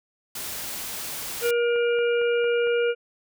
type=noise; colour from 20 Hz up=white; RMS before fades=-33 dBFS; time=0.35-1.51 s; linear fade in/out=5 ms
type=harmonic tone; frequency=474.6 Hz; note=A#4; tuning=31 cents sharp; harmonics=1 / 3 / 5 / 6; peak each=-20 / -30 / -34 / -36 dBFS; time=1.41-2.95 s; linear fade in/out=50 ms
type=click train; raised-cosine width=0.5 ms; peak=-28 dBFS; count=5; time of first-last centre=1.76-2.671 s; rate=4.39 Hz
effects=none